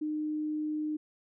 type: tone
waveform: sine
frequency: 305.1 Hz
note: D#4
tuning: 34 cents flat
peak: -30 dBFS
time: 0.01-0.97 s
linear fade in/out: 10 ms
effects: none